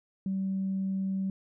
sine tone, 192.1 Hz, G3, 35 cents flat, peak -27 dBFS, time 0.26-1.3 s, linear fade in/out 2 ms, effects tanh soft clip ceiling -23 dBFS

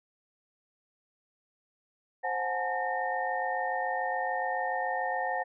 sine tone cluster, 524 / 731 / 841 / 888 / 1827 Hz, C5 / F#5 / G#5 / A5 / A#6, +2 / -21 / +22 / +16 / -35 cents, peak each -36 / -32 / -35 / -40 / -35 dBFS, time 2.23-5.44 s, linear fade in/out 20 ms, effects none

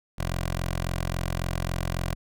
10% pulse tone with notch filter, 43.65 Hz, F1, in tune, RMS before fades -29 dBFS, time 0.18-2.15 s, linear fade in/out 10 ms, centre 250 Hz, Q 1.2, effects none

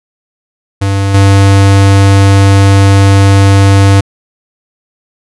square tone with level steps, 98.4 Hz, G2, 7 cents sharp, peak -9 / -3 dBFS, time 0.81-4.01 s, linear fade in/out 10 ms, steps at 1.14 s, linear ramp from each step 5 ms, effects resampled to 24000 Hz

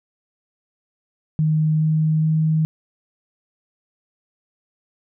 sine tone with pitch steps, 155.56 / 156.55 / 157.55 Hz, D#3 / D#3 / D#3, 0 / +11 / +22 cents, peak -15 dBFS, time 1.39-2.65 s, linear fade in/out 0 ms, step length 420 ms, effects none

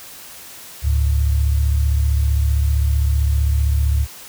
sine tone pair together, 71.36 / 106.8 Hz, D2 / G#2, -49 / +49 cents, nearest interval perfect fifth, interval 698 cents, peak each -14 / -22 dBFS, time 0.82-4.07 s, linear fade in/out 50 ms, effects white hiss -38 dBFS RMS until 4.28 s

